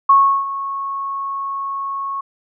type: tone with ADSR envelope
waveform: sine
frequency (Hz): 1100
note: C#6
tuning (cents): -14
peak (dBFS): -6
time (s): 0.09-2.21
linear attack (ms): 7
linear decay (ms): 350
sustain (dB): -15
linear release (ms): 7
effects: none